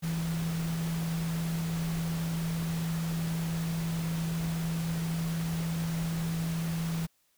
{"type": "tone in noise", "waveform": "sine", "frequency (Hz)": 164.81, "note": "E3", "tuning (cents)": 0, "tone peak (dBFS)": -29, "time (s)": [0.02, 7.07], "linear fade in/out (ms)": 20, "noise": "pink", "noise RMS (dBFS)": -41, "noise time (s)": [0.02, 7.07], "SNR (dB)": 9, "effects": ["white hiss -71 dBFS RMS until 7.37 s"]}